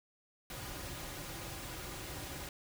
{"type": "noise with comb filter", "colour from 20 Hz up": "pink", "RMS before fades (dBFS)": -44, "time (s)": [0.5, 2.49], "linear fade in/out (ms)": 2, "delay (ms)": 4.5, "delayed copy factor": -0.5, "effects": []}